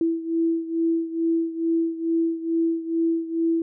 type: beating tone pair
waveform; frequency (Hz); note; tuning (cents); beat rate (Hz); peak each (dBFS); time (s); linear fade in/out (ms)
sine; 329.6 / 331.9; E4 / E4; 0 / +12; 2.3; -22 / -26; 0.01-3.62; 2
effects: none